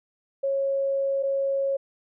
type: tone pair in turn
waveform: sine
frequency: 548 / 548 Hz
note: C#5 / C#5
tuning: -20 / -20 cents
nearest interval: unison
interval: 0 cents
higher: neither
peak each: -22 dBFS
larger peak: neither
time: 0.43-1.23 / 1.23-1.77 s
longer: first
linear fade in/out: 10 ms
effects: none